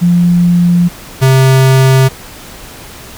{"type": "tone pair in turn", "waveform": ["sine", "square"], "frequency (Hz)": [174.61, 132.28], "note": ["F3", "C3"], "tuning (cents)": [0, 19], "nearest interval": "perfect fourth", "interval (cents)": 481, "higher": "first", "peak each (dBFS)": -5, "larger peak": "neither", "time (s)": [[0.01, 0.89], [1.21, 2.09]], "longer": "neither", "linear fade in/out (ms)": 20, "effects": ["pink hiss -31 dBFS RMS until 3.17 s"]}